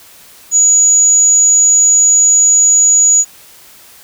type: tone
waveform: sine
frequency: 6830 Hz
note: G#8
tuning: 48 cents sharp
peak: -5 dBFS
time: 0.51-3.25 s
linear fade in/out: 50 ms
effects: white hiss -40 dBFS RMS until 4.03 s